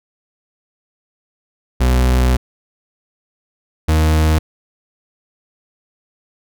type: tone pair in turn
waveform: 40% pulse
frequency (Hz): 62.6 / 78.46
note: B1 / D#2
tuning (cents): +24 / +15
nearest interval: major third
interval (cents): 391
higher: second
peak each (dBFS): -10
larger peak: neither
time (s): 1.8-2.37 / 3.88-4.39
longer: first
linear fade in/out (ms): 10
effects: none